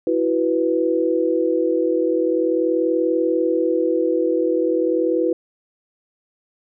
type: chord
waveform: sine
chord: E suspended second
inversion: none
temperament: equal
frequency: 329.6 / 370 / 493.9 Hz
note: E4 / F#4 / B4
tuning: 0 / 0 / 0 cents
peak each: -20 / -22 / -20 dBFS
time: 0.07-5.33 s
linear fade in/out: 2 ms
effects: none